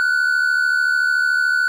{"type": "tone pair together", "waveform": "triangle", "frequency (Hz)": [1421, 1494.6], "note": ["F6", "F#6"], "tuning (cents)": [30, 17], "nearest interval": "minor second", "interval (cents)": 87, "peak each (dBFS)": [-20, -14], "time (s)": [0, 1.68], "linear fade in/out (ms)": 0, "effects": []}